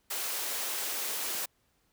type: noise with high-pass filter sweep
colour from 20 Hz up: white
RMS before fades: -34 dBFS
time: 0.1-1.46 s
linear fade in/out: 10 ms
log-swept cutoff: 470 to 310 Hz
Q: 0.94
effects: pink hiss -72 dBFS RMS until 1.92 s